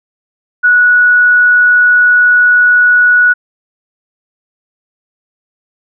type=tone; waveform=sine; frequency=1467 Hz; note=F#6; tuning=15 cents flat; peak=-4 dBFS; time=0.63-3.34 s; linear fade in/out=20 ms; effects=none